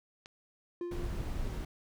click, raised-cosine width 0.2 ms, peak -31 dBFS, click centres 0.259 s
triangle tone with exponential decay, 349.2 Hz, F4, in tune, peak -31 dBFS, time 0.81-1.55 s, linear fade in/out 2 ms, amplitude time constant 160 ms
brown noise, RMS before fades -36 dBFS, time 0.91-1.65 s, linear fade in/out 5 ms
effects none

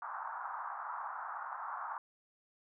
pink band-pass noise, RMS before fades -42 dBFS, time 0.02-1.98 s, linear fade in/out 2 ms, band 810 to 1400 Hz, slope 48 dB/octave, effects none

